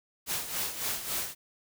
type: noise with tremolo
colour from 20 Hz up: white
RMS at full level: -31 dBFS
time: 0.26-1.35 s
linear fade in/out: 50 ms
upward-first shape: sine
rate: 3.6 Hz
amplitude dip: 65%
effects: none